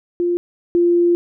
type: tone pair in turn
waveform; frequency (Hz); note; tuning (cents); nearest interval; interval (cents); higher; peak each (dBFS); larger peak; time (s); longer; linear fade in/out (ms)
sine; 349.2 / 346.6; F4 / F4; 0 / -13; unison; 13; first; -15 / -11; second; 0.2-0.37 / 0.75-1.15; second; 0
effects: none